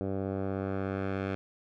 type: tone with low-pass filter sweep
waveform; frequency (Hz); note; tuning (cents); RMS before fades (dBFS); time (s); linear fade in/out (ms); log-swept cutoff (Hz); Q
10% pulse; 96.8; G2; -21; -33; 0.01-1.35; 0; 590 to 2400; 0.98
effects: none